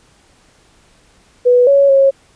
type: tone with pitch steps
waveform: sine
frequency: 492.4 / 558 / 545 Hz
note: B4 / C#5 / C#5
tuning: -5 / +11 / -29 cents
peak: -6 dBFS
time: 1.45-2.11 s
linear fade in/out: 20 ms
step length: 220 ms
effects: pink hiss -51 dBFS RMS until 2.35 s + resampled to 22050 Hz